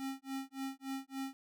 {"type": "tone with tremolo", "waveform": "square", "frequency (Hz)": 268.9, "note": "C4", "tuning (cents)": 47, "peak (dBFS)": -37, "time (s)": [0, 1.33], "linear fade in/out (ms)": 0, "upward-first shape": "sine", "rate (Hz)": 3.5, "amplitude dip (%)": 100, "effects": []}